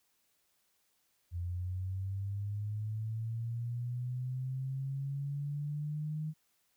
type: linear sweep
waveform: sine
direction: up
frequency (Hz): 85.9 to 156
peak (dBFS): -34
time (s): 1.31-6.34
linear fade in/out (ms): 50
effects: white hiss -75 dBFS RMS until 6.76 s